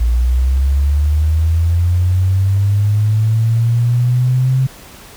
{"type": "linear sweep", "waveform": "sine", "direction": "up", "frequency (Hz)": [57.2, 132.4], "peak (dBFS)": -10, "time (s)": [0, 4.67], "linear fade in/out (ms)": 10, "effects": ["pink hiss -38 dBFS RMS until 5.16 s"]}